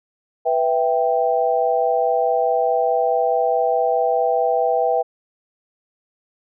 sine chord, E minor, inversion second, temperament equal, 493.9 / 659.3 / 784 Hz, B4 / E5 / G5, 0 / 0 / 0 cents, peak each -20 dBFS, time 0.45-5.03 s, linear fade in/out 20 ms, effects none

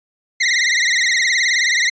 sawtooth tone with vibrato, 1982 Hz, B6, 6 cents sharp, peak -10 dBFS, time 0.4-1.9 s, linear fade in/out 10 ms, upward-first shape triangle, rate 19 Hz, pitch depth 140 cents each way, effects resampled to 16000 Hz

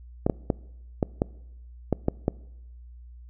clicks, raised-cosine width 2 ms, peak -8 dBFS, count 8, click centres 0.265 / 0.298 / 0.502 / 1.028 / 1.219 / 1.927 / 2.084 / 2.281 s, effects noise-tail reverb RT60 0.9 s tail -23 dB re dry + added 60 Hz sine -43 dBFS peak until 3.29 s

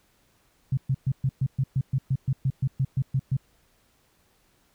sine tone bursts, 133 Hz, C3, 29 cents sharp, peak -20 dBFS, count 16, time 0.72-3.368 s, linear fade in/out 5 ms, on 53 ms, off 120 ms, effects pink hiss -65 dBFS RMS until 4.74 s

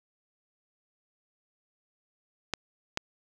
clicks, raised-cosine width 0.2 ms, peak -11 dBFS, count 2, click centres 2.537 / 2.974 s, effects none

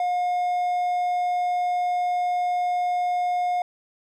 triangle tone with hard clipping, 716 Hz, F5, 43 cents sharp, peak -22 dBFS, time 0-3.62 s, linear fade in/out 2 ms, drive 6 dB, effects none

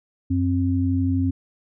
sine tone pair together, 92.5 / 265.3 Hz, F#2 / C4, 0 / +24 cents, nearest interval octave + tritone, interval 1824 cents, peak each -21 dBFS, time 0.3-1.31 s, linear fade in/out 10 ms, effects none

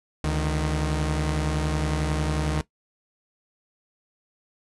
sawtooth tone pair together, 71.7 / 154.32 Hz, D2 / D#3, -41 / -14 cents, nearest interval octave + minor second, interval 1327 cents, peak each -22 dBFS, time 0.24-2.61 s, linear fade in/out 0 ms, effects noise-tail reverb RT60 0.1 s tail -17 dB re dry + resampled to 24000 Hz

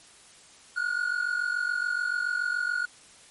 triangle tone pair together, 1431 / 1478 Hz, F6 / F#6, +42 / -2 cents, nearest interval minor second, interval 56 cents, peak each -26 / -28 dBFS, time 0.76-2.86 s, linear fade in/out 10 ms, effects white hiss -53 dBFS RMS until 3.3 s + MP3 48 kbps

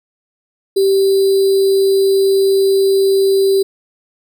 sine tone with sample-and-hold, 389.3 Hz, G4, 12 cents flat, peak -9 dBFS, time 0.76-3.63 s, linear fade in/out 10 ms, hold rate 4410 Hz, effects none

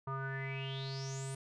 square tone with low-pass filter sweep, 134.9 Hz, C#3, 47 cents flat, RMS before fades -40 dBFS, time 0.07-1.35 s, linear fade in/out 5 ms, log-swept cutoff 1100 to 9300 Hz, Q 9.8, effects none

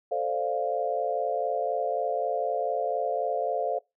sine chord, D minor seventh, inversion second, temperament equal, 440 / 523.3 / 587.3 / 698.5 Hz, A4 / C5 / D5 / F5, 0 / 0 / 0 / 0 cents, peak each -32 / -31 / -32 / -29 dBFS, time 0.11-3.79 s, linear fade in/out 10 ms, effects noise-tail reverb RT60 0.2 s tail -23 dB re dry

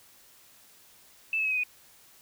sine tone with pitch steps, 2637 / 2596 / 2556 / 2516 / 2478 Hz, E7 / E7 / D#7 / D#7 / D#7, 0 / -27 / +46 / +19 / -8 cents, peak -25 dBFS, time 1.33-1.635 s, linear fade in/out 2 ms, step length 61 ms, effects white hiss -57 dBFS RMS until 2.21 s

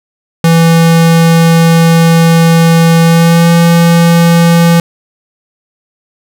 square tone with pitch glide, 165.7 to 168.89 Hz, E3 to E3, +9 to +42 cents, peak -4 dBFS, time 0.44-4.8 s, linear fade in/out 2 ms, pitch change +33 cents, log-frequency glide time 3.02-3.51 s, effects none

